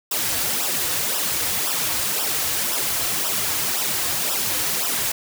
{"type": "noise with flanger", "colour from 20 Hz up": "white", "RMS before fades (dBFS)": -23, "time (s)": [0.11, 5.12], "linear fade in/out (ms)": 5, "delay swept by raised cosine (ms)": [0.45, 5.15], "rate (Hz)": 1.9, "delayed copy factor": -0.75, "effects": []}